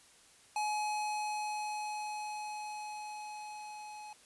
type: tone with level ramp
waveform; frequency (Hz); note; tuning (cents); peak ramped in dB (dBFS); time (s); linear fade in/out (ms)
square; 845; G#5; +30; -32 to -46; 0.56-4.13; 2
effects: white hiss -61 dBFS RMS until 4.25 s + resampled to 24000 Hz